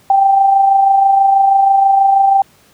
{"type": "tone with amplitude modulation", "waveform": "sine", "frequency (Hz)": 784, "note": "G5", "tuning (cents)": 0, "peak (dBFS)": -5, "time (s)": [0.1, 2.42], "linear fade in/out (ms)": 2, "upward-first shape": "sine", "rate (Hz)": 26.2, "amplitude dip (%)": 40, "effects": ["pink hiss -49 dBFS RMS until 2.73 s", "high-pass 80 Hz 12 dB/octave"]}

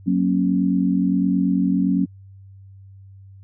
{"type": "chord", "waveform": "sine", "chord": "F# major", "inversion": "none", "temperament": "equal with one note detuned", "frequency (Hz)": [185, 233.1, 274.5], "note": ["F#3", "A#3", "C#4"], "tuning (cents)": [0, 0, -17], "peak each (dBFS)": [-19, -24, -20], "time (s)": [0.06, 2.06], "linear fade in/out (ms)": 20, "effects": ["added 97 Hz sine -41 dBFS peak until 3.43 s"]}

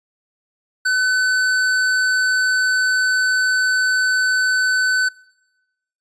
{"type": "tone", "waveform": "square", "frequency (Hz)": 1511, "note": "F#6", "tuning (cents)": 36, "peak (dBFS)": -16, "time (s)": [0.85, 5.09], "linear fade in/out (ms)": 10, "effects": ["noise-tail reverb RT60 1.0 s tail -23 dB re dry", "resampled to 22050 Hz"]}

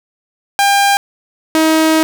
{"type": "tone pair in turn", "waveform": "sawtooth", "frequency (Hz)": [800, 317.5], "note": ["G5", "D#4"], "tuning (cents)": [35, 35], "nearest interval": "octave + major third", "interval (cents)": 1600, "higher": "first", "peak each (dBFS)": -5, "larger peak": "neither", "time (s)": [[0.59, 0.97], [1.55, 2.03]], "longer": "second", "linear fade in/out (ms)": 0, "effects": []}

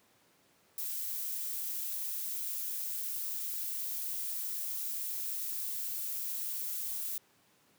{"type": "noise", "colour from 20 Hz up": "violet", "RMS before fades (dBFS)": -37, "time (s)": [0.78, 7.18], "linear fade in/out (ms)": 2, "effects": ["pink hiss -67 dBFS RMS until 7.78 s", "high-pass 150 Hz 12 dB/octave"]}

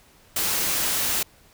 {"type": "noise", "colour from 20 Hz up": "white", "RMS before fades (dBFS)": -24, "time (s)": [0.36, 1.23], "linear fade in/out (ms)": 5, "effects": ["pink hiss -55 dBFS RMS until 1.53 s"]}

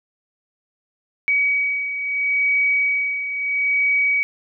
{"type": "beating tone pair", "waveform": "sine", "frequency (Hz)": [2266, 2266.75], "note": ["C#7", "C#7"], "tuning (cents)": [37, 38], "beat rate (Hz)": 0.75, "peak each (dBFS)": [-18, -25], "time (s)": [1.28, 4.23], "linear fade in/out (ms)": 0, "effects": []}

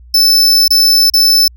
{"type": "tone with dropouts", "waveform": "45% pulse", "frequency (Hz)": 5274, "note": "E8", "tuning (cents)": 0, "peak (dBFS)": -6, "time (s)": [0.14, 1.48], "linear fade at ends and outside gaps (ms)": 5, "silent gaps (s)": [[0.68, 0.705], [1.1, 1.137]], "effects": ["added 60 Hz sine -35 dBFS peak until 1.56 s"]}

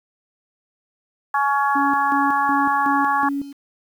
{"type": "harmonic tone", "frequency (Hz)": 280.4, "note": "C#4", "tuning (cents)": 20, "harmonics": [3, 4, 5, 6], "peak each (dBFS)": [-20, -20, -28, -25], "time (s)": [1.34, 3.29], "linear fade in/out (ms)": 5}
{"type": "tone with tremolo", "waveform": "sine", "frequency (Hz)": 280.2, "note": "C#4", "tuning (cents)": 19, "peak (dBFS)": -21, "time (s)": [1.75, 3.53], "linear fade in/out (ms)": 10, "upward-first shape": "square", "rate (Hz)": 2.7, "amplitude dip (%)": 75}
{"effects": ["8-bit"]}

